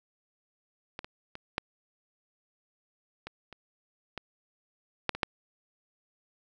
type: clicks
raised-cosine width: 0.3 ms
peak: -21 / -25 / -25 / -12 / -23 / -29 / -20 / -9 / -20 / -9 dBFS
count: 10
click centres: 0.991 / 1.045 / 1.354 / 1.581 / 3.27 / 3.527 / 4.177 / 5.093 / 5.15 / 5.232 s
effects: none

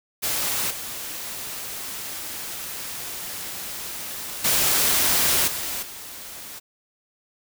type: noise with level steps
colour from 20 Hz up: white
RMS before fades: -25 / -33 / -20 / -29 / -38 dBFS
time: 0.22-6.6 s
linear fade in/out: 20 ms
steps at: 0.7 / 4.44 / 5.47 / 5.82 s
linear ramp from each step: 10 ms
effects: none

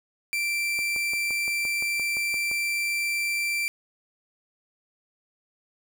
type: tone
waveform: 40% pulse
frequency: 2349 Hz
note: D7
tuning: in tune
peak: -24 dBFS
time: 0.33-3.68 s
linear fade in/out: 0 ms
type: click train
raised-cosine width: 1 ms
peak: -27 dBFS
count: 11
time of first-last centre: 0.79-2.514 s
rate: 5.8 Hz
effects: 9-bit

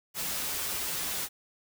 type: noise with comb filter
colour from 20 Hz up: white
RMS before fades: -33 dBFS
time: 0.14-1.29 s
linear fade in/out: 50 ms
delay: 8.5 ms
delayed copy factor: -0.5
effects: none

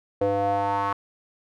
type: tone with band-pass filter sweep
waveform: square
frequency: 100 Hz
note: G2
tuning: 35 cents sharp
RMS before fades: -24 dBFS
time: 0.21-0.93 s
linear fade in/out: 5 ms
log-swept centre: 520 to 1100 Hz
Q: 4.5
effects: none

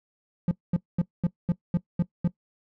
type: tone bursts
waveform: triangle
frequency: 173.8 Hz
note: F3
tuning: 8 cents flat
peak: -17 dBFS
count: 8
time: 0.48-2.276 s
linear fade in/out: 2 ms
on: 32 ms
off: 220 ms
effects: noise-tail reverb RT60 0.1 s tail -19 dB re dry

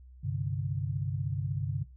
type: chord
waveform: sine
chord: G suspended fourth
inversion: none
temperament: just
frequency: 98 / 130.67 / 147 Hz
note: G2 / C3 / D3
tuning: 0 / -2 / +2 cents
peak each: -34 dBFS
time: 0.23-1.84 s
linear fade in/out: 20 ms
effects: noise-tail reverb RT60 0.2 s tail -17 dB re dry + added 63 Hz sine -49 dBFS peak until 1.96 s

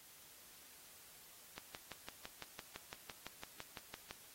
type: click train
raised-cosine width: 0.2 ms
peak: -28 dBFS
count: 16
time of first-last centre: 1.58-4.11 s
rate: 5.93 Hz
effects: white hiss -60 dBFS RMS until 4.34 s + AAC 48 kbps

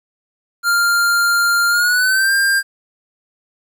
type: tone with pitch glide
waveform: square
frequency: 1396.9 to 1595.4 Hz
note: F6 to G6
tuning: 0 to +30 cents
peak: -13 dBFS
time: 0.63-2.63 s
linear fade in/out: 50 ms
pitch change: +230 cents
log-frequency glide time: 1.69-2.33 s
effects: 9-bit

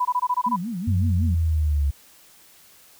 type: tone bursts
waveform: sine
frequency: 991 Hz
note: B5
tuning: 6 cents sharp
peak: -18 dBFS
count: 8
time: 0-0.563 s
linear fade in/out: 10 ms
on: 52 ms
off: 21 ms
type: tone with vibrato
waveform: sine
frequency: 203.3 Hz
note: G#3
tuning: 37 cents flat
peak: -26 dBFS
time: 0.46-1.35 s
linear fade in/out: 10 ms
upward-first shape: sine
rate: 5.4 Hz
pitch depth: 290 cents each way
type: linear sweep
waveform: sine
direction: down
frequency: 95.9 to 69.3 Hz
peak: -18 dBFS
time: 0.87-1.91 s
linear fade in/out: 10 ms
effects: white hiss -52 dBFS RMS until 2.99 s

